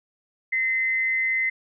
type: tone pair together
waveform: sine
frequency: 1844.6 / 2061 Hz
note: A#6 / C7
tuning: -19 / -27 cents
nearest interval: major second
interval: 192 cents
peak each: -31 / -21 dBFS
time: 0.52-1.5 s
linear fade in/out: 10 ms
effects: none